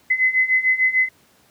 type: beating tone pair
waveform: sine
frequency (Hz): 2031 / 2037.7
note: B6 / C7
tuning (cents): +48 / -46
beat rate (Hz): 6.7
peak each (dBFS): -20 / -17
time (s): 0.1-1.09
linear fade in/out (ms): 10
effects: pink hiss -56 dBFS RMS until 1.5 s + high-pass 100 Hz 12 dB/octave